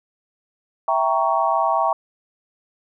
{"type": "chord", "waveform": "sine", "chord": "E diminished seventh", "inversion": "none", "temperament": "equal with one note detuned", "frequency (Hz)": [659.3, 784, 932.3, 1113.9], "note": ["E5", "G5", "Bb5", "Db6"], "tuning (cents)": [0, 0, 0, 8], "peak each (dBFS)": -22, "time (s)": [0.88, 1.93], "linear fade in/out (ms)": 2, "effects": []}